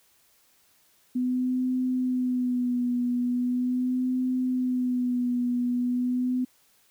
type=tone with vibrato; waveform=sine; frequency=249.7 Hz; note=B3; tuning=19 cents sharp; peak=-23 dBFS; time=1.15-6.45 s; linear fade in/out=10 ms; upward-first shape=sine; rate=0.4 Hz; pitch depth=36 cents each way; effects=white hiss -63 dBFS RMS until 6.9 s